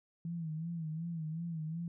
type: tone with vibrato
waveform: sine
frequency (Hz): 162.9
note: E3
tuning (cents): -20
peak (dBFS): -36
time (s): 0.25-1.88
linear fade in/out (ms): 2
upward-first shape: sine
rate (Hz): 2.7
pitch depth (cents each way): 86
effects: none